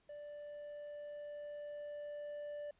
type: tone with level ramp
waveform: triangle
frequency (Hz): 587.3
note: D5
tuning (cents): 0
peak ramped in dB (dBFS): -45 to -40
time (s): 0.09-2.71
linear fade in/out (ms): 5
effects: pink hiss -75 dBFS RMS until 2.79 s + resampled to 8000 Hz